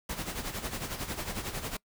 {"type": "noise with tremolo", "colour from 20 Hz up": "pink", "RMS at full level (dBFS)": -34, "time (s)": [0.09, 1.77], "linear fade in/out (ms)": 5, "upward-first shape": "sine", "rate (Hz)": 11, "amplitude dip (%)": 65, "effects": ["noise-tail reverb RT60 0.1 s tail -24 dB re dry"]}